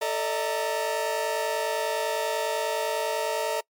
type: tone cluster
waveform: 45% pulse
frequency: 441.8 / 589 / 639 / 920 Hz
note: A4 / D5 / D#5 / A#5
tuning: +7 / +5 / +46 / -23 cents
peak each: -31 dBFS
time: 0.01-3.61 s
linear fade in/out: 10 ms
effects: noise-tail reverb RT60 0.1 s tail -24 dB re dry + MP3 96 kbps